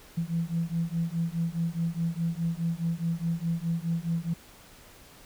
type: beating tone pair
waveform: sine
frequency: 164.81 / 169.61 Hz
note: E3 / E3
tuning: 0 / +50 cents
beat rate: 4.8 Hz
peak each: -29 dBFS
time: 0.17-4.34 s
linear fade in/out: 10 ms
effects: tanh soft clip ceiling -19 dBFS + pink hiss -52 dBFS RMS until 5.25 s